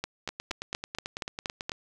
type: two click trains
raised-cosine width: 0.2 ms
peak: -17 / -14 dBFS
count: 14 / 8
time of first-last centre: 0.29-1.719 / 0.04-1.695 s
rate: 9.1 / 4.23 Hz
effects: none